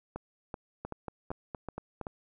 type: two click trains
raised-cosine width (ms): 1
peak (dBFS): -23 / -23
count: 6 / 6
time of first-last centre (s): 0.16-2.068 / 0.85-2.013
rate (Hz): 2.62 / 4.3
effects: none